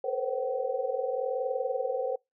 sine tone cluster, 449.1 / 493.2 / 513 / 534 / 762 Hz, A4 / B4 / C5 / C5 / G5, +35 / -2 / -34 / +35 / -49 cents, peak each -37 / -33 / -35 / -32 / -37 dBFS, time 0.04-2.16 s, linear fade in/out 5 ms, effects noise-tail reverb RT60 0.2 s tail -26 dB re dry

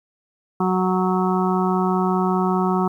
harmonic tone, 185 Hz, F#3, in tune, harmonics 1 / 2 / 4 / 5 / 6 / 7, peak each -20 / -23 / -26 / -27 / -28 / -28 dBFS, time 0.6-2.88 s, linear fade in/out 5 ms, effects 9-bit

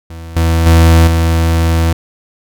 40% pulse tone with level steps, 82.41 Hz, E2, in tune, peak -25 / -8 / -3 / -8 dBFS, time 0.1-1.93 s, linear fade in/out 5 ms, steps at 0.36 / 0.66 / 1.07 s, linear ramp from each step 5 ms, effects none

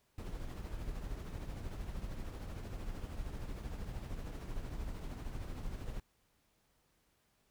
brown noise with tremolo, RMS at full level -40 dBFS, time 0.18-6 s, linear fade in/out 2 ms, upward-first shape triangle, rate 13 Hz, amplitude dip 50%, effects pink hiss -75 dBFS RMS until 7.5 s

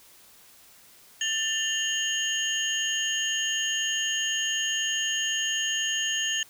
sine tone cluster, 1779 / 2836 / 3112 / 6640 Hz, A6 / F7 / G7 / G#8, +19 / +26 / -13 / -1 cents, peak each -30 dBFS, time 1.21-6.43 s, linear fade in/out 2 ms, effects tanh soft clip ceiling -16 dBFS + white hiss -54 dBFS RMS until 6.49 s

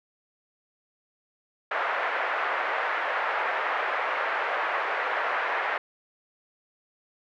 white band-pass noise, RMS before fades -28 dBFS, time 1.71-5.78 s, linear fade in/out 5 ms, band 520 to 1900 Hz, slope 24 dB/octave, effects none

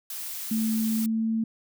blue noise, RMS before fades -35 dBFS, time 0.1-1.06 s, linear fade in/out 2 ms
sine tone with pitch glide, 221.1 to 223.7 Hz, A3 to A3, +9 to +29 cents, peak -23 dBFS, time 0.51-1.44 s, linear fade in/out 5 ms, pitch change +20 cents, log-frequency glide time 0.78-1.32 s
effects none

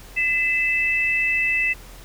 sine tone pair together, 2020 / 2635 Hz, B6 / E7, +39 / -1 cents, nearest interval perfect fourth, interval 460 cents, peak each -22 / -20 dBFS, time 0.16-1.74 s, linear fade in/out 20 ms, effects added 42 Hz sine -42 dBFS peak until 2.04 s + pink hiss -45 dBFS RMS until 2.04 s

